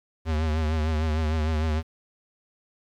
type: tone with vibrato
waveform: square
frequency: 78.3 Hz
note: D#2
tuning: 11 cents sharp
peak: -23 dBFS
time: 0.25-1.83 s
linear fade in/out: 50 ms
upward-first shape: triangle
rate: 6.6 Hz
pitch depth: 69 cents each way
effects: low-pass 5000 Hz 12 dB/octave + 9-bit